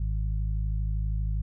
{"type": "harmonic tone", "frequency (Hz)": 52.6, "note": "G#1", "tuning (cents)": 23, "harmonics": [1, 2, 3], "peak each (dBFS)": [-26, -33, -38], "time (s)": [0, 1.42], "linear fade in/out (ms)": 5, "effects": []}